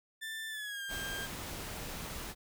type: tone with pitch glide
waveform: 30% pulse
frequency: 1774 to 1598.8 Hz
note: A6 to G6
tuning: +14 to +34 cents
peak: -36 dBFS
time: 0.21-1.27 s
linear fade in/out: 20 ms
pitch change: -180 cents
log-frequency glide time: 0.49-0.83 s
type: noise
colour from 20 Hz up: pink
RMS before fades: -42 dBFS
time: 0.88-2.35 s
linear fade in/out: 50 ms
effects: none